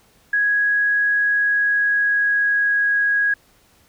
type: tone with pitch glide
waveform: sine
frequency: 1662 to 1652.4 Hz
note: G#6 to G#6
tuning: +1 to -9 cents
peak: -15 dBFS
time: 0.33-3.34 s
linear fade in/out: 5 ms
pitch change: -10 cents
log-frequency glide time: 1.14-3 s
effects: pink hiss -56 dBFS RMS until 3.88 s